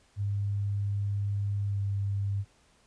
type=tone with pitch glide; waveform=sine; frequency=101 to 99.67 Hz; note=G#2 to G2; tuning=-48 to +29 cents; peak=-27 dBFS; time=0.16-2.45 s; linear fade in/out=50 ms; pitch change=-23 cents; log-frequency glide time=1.66-1.79 s; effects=pink hiss -64 dBFS RMS until 2.86 s + resampled to 22050 Hz